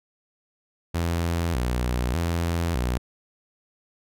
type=tone with vibrato; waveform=sawtooth; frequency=72 Hz; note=D2; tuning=34 cents flat; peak=-19 dBFS; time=0.94-2.98 s; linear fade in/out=10 ms; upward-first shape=square; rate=0.83 Hz; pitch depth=280 cents each way; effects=none